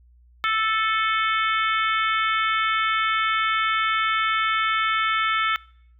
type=harmonic tone with a mistuned harmonic; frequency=440 Hz; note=A4; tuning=in tune; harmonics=3 / 4 / 5 / 6 / 7 / 8; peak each=-22 / -28 / -26 / -36 / -31 / -32 dBFS; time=0.44-5.56 s; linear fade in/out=0 ms; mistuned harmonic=6; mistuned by=-45 cents; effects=noise-tail reverb RT60 0.7 s tail -25 dB re dry + added 60 Hz sine -51 dBFS peak until 5.99 s